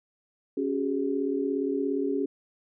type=chord; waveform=sine; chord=C# suspended fourth; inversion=none; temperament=equal with one note detuned; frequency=277.2 / 378.2 / 415.3 Hz; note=C#4 / F#4 / G#4; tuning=0 / +38 / 0 cents; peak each=-28 / -31 / -30 dBFS; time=0.57-2.26 s; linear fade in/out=5 ms; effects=none